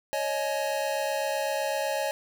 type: chord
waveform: square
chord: C# suspended second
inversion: none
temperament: equal with one note detuned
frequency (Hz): 554.4 / 622.3 / 845.1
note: C#5 / D#5 / G#5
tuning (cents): 0 / 0 / +30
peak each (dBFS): -31 / -32 / -33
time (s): 0.13-2.11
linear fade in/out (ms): 0
effects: none